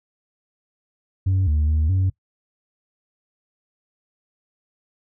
sine tone with pitch steps, 94.7 / 75.6 / 77.5 / 94.2 Hz, F#2 / D#2 / D#2 / F#2, +41 / -49 / -6 / +32 cents, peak -14 dBFS, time 1.26-2.1 s, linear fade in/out 10 ms, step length 210 ms, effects noise-tail reverb RT60 0.1 s tail -22 dB re dry + tanh soft clip ceiling -15 dBFS

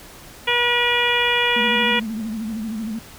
harmonic tone, 481.9 Hz, B4, 43 cents flat, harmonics 1 / 2 / 3 / 4 / 5 / 6 / 7, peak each -25 / -24 / -27 / -23 / -22 / -23 / -26 dBFS, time 0.47-2 s, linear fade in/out 10 ms
sine tone with vibrato, 220 Hz, A3, in tune, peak -24 dBFS, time 1.56-2.99 s, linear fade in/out 5 ms, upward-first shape sine, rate 13 Hz, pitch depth 83 cents each way
effects pink hiss -42 dBFS RMS until 3.18 s

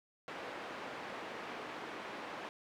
pink band-pass noise, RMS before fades -45 dBFS, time 0.28-2.49 s, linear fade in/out 0 ms, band 350 to 2300 Hz, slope 12 dB/octave, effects none

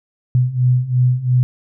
sine beating tone pair, 123.9 / 126.8 Hz, B2 / B2, +6 / +46 cents, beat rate 2.9 Hz, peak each -17 / -14 dBFS, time 0.35-1.43 s, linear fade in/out 0 ms, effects none

